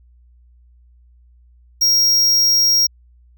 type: tone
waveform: square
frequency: 5600 Hz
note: F8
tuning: 4 cents sharp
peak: -12 dBFS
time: 1.81-2.87 s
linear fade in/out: 10 ms
effects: added 60 Hz sine -47 dBFS peak until 3.37 s